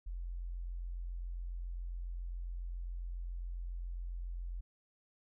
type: tone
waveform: sine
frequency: 43.65 Hz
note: F1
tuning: in tune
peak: -38 dBFS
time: 0.06-4.61 s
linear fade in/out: 10 ms
effects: none